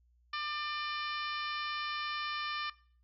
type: harmonic tone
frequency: 597 Hz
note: D5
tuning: 28 cents sharp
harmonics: 2 / 3 / 4 / 5 / 6 / 7 / 8 / 9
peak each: -37 / -41 / -43 / -45 / -47 / -48 / -49 / -50 dBFS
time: 0.33-2.7 s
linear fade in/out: 5 ms
effects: noise-tail reverb RT60 0.5 s tail -21 dB re dry + added 60 Hz sine -65 dBFS peak until 3.03 s